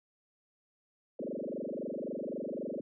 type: tone with frequency modulation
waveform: sine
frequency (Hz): 399.8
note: G4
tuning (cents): +34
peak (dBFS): -35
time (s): 1.19-2.81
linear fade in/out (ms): 5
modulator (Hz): 23.8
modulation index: 8
effects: none